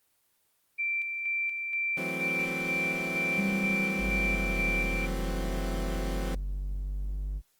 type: tone with tremolo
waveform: sine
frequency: 2349 Hz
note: D7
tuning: in tune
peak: -27 dBFS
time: 0.78-5.07 s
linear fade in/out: 20 ms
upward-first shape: square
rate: 2.1 Hz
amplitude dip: 40%
type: chord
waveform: 20% pulse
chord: F# half-diminished seventh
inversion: third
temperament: equal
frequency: 164.81 / 185 / 220 / 261.6 Hz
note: E3 / F#3 / A3 / C4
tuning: 0 / 0 / 0 / 0 cents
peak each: -34 / -33 / -38 / -33 dBFS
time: 1.97-6.35 s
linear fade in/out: 5 ms
type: tone with exponential decay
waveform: sine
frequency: 196.5 Hz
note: G3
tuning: 4 cents sharp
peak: -26 dBFS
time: 3.38-7.06 s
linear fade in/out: 5 ms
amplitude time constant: 800 ms
type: linear two-way sweep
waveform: triangle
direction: down then up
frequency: 51.91 to 42.62 to 49.83 Hz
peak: -28 dBFS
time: 3.98-7.42 s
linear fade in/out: 50 ms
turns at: 4.68 s
effects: white hiss -71 dBFS RMS until 7.59 s + Opus 24 kbps